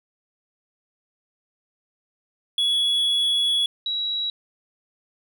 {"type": "tone pair in turn", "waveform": ["triangle", "sine"], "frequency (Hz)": [3374, 3884], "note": ["G#7", "B7"], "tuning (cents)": [27, -30], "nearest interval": "major second", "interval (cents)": 243, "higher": "second", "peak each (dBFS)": [-17, -23], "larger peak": "first", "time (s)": [[2.58, 3.66], [3.86, 4.3]], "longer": "first", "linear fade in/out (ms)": 2, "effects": []}